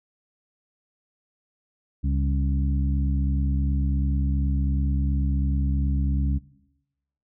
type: harmonic tone with a mistuned harmonic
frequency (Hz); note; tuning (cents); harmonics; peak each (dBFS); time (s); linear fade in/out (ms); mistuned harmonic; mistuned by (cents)
69.3; C#2; 0; 1 / 2 / 3 / 4; -22 / -28 / -32 / -34; 2.03-6.39; 20; 3; -55
effects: noise-tail reverb RT60 0.9 s tail -19 dB re dry